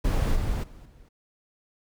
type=noise with level steps; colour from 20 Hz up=brown; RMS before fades=-23 / -27 / -45 / -51 dBFS; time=0.04-1.09 s; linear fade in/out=10 ms; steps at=0.35 / 0.63 / 0.85 s; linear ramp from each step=10 ms; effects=none